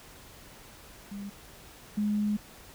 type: tone pair in turn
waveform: sine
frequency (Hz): 200.9 / 208.8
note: G3 / G#3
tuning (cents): +43 / +10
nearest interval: minor second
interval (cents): 67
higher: second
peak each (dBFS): -36 / -25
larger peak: second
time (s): 1.11-1.3 / 1.97-2.37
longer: second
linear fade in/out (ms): 10
effects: pink hiss -51 dBFS RMS until 2.74 s